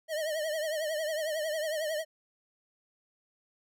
square tone with vibrato, 622 Hz, D#5, 1 cent flat, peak -31 dBFS, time 0.08-2.05 s, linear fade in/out 50 ms, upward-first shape triangle, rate 11 Hz, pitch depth 99 cents each way, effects none

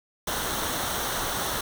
pink noise with comb filter, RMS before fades -29 dBFS, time 0.27-1.61 s, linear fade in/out 5 ms, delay 0.41 ms, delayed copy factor -0.55, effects none

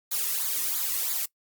blue noise with flanger, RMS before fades -28 dBFS, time 0.11-1.26 s, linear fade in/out 10 ms, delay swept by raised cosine 0.35 to 1.33 ms, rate 3 Hz, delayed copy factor -0.65, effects noise-tail reverb RT60 0.1 s tail -22 dB re dry + Opus 48 kbps

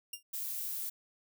10% pulse tone with exponential decay, 2800 Hz, F7, 4 cents sharp, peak -27 dBFS, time 0.13-0.23 s, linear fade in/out 5 ms, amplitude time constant 21 ms
violet noise, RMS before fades -38 dBFS, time 0.33-0.9 s, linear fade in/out 10 ms
effects none

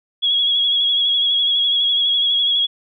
sine tone with vibrato, 3330 Hz, G#7, 4 cents sharp, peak -14 dBFS, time 0.22-2.67 s, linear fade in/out 20 ms, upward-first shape sine, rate 12 Hz, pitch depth 32 cents each way, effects none

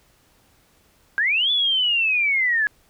sine linear two-way sweep, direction up then down, 1558 to 3484 to 1667 Hz, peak -17 dBFS, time 1.18-2.67 s, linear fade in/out 0 ms, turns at 1.51 s, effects pink hiss -59 dBFS RMS until 2.89 s

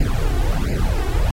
brown noise with flanger, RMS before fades -18 dBFS, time 0-1.31 s, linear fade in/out 5 ms, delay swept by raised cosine 0.42 to 2.72 ms, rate 1.4 Hz, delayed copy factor +1, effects AAC 48 kbps

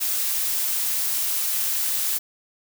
blue noise, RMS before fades -24 dBFS, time 0-2.19 s, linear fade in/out 20 ms, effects none

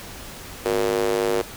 square tone with high-pass filter, 51.91 Hz, G#1, in tune, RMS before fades -22 dBFS, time 0.65-1.42 s, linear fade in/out 10 ms, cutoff 420 Hz, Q 4.4, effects pink hiss -38 dBFS RMS until 1.56 s

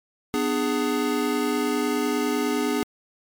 square chord, G# diminished, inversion first, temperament just, 249.2 / 299 / 415.3 Hz, B3 / D4 / G#4, +16 / +31 / 0 cents, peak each -27 dBFS, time 0.34-2.83 s, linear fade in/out 0 ms, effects MP3 96 kbps

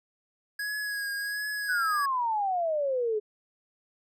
square tone with vibrato, 1661.2 Hz, G#6, in tune, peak -31 dBFS, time 0.59-2.06 s, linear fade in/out 5 ms, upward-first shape triangle, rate 1.4 Hz, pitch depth 39 cents each way
sine exponential sweep, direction down, 1533 to 415.3 Hz, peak -25 dBFS, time 1.68-3.2 s, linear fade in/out 20 ms
effects none

